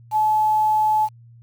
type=tone with quantisation; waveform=sine; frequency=860 Hz; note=A5; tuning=40 cents flat; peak=-15 dBFS; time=0.11-1.09 s; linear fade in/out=50 ms; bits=7; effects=added 117 Hz sine -44 dBFS peak until 1.42 s